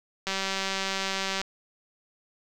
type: click train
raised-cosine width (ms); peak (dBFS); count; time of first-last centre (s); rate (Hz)
0.2; -12; 222; 0.27-1.415; 193
effects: 8-bit